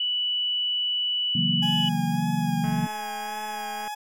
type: tone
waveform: sine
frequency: 2960 Hz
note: F#7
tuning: in tune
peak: -23 dBFS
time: 0-1.89 s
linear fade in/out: 5 ms
type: chord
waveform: sine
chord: F# dominant seventh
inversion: second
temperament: equal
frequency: 138.59 / 164.81 / 185 / 233.1 Hz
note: C#3 / E3 / F#3 / A#3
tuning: 0 / 0 / 0 / 0 cents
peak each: -31 / -27 / -28 / -28 dBFS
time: 1.35-2.87 s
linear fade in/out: 5 ms
type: tone with vibrato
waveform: 40% pulse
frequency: 830.6 Hz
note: G#5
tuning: in tune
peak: -30 dBFS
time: 1.62-3.95 s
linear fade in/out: 10 ms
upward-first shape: sine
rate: 1.8 Hz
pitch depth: 29 cents each way
type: click train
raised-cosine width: 0.5 ms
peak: -26 dBFS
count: 267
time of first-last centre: 2.64-3.877 s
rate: 215 Hz
effects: none